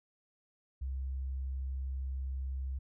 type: tone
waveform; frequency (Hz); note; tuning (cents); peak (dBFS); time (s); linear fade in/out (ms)
sine; 66.2; C2; +21; -34; 0.81-2.79; 10
effects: none